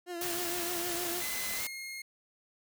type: tone with vibrato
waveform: 30% pulse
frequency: 348.4 Hz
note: F4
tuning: 4 cents flat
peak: -34 dBFS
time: 0.06-1.23 s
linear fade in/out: 50 ms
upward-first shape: triangle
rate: 6.5 Hz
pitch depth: 59 cents each way
type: noise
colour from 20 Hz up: white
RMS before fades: -36 dBFS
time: 0.21-1.67 s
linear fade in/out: 2 ms
type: tone with pitch glide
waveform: sawtooth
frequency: 2033 to 2143 Hz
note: B6 to C7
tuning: +50 to +41 cents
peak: -36 dBFS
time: 1.21-2.02 s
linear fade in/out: 5 ms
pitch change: +91 cents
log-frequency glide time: 1.57-1.62 s
effects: none